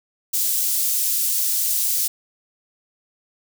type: high-pass noise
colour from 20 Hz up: white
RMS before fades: -21 dBFS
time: 0.33-2.08 s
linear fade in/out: 10 ms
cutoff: 6000 Hz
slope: 12 dB/octave
effects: none